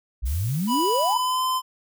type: exponential sweep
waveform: sine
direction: up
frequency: 55 to 1054 Hz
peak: -22 dBFS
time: 0.22-1.2 s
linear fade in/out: 20 ms
type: noise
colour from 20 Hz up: blue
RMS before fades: -38 dBFS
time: 0.25-1.15 s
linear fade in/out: 20 ms
type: tone with pitch glide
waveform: square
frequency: 986 to 1027.3 Hz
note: B5 to C6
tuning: -3 to -32 cents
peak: -22 dBFS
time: 0.67-1.62 s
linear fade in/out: 50 ms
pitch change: +71 cents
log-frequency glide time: 0.99-1.43 s
effects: none